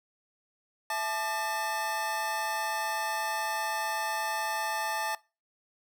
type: tone cluster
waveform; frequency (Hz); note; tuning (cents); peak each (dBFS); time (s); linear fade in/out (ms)
square; 663 / 866 / 1195 / 1794; E5 / A5 / D6 / A6; +10 / -28 / +30 / +33; -39 / -33 / -39 / -36; 0.9-5.15; 2
effects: noise-tail reverb RT60 0.3 s tail -22 dB re dry